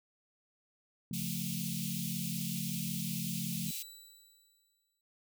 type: chord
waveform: sine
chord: Db augmented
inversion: none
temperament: equal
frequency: 138.59 / 174.61 / 220 Hz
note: Db3 / F3 / A3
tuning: 0 / 0 / 0 cents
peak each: -42 / -38 / -41 dBFS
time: 1.11-3.71 s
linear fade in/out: 2 ms
type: high-pass noise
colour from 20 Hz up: white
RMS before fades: -41 dBFS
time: 1.13-3.83 s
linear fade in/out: 10 ms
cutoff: 2400 Hz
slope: 48 dB/octave
type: tone with exponential decay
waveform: 15% pulse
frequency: 3951 Hz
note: B7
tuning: in tune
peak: -35 dBFS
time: 3.67-5.01 s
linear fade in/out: 2 ms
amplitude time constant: 290 ms
effects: none